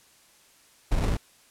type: noise with sample-and-hold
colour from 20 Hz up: brown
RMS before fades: -24 dBFS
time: 0.91-1.17 s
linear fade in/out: 5 ms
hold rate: 1575 Hz
effects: white hiss -58 dBFS RMS until 1.5 s + low-pass 11000 Hz 12 dB/octave